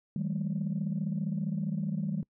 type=tone cluster; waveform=sine; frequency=158.6 / 193.8 / 213.5 Hz; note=D#3 / G3 / G#3; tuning=+33 / -20 / +48 cents; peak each=-32 / -32 / -35 dBFS; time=0.16-2.23 s; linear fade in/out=2 ms; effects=noise-tail reverb RT60 0.1 s tail -26 dB re dry + tanh soft clip ceiling -23 dBFS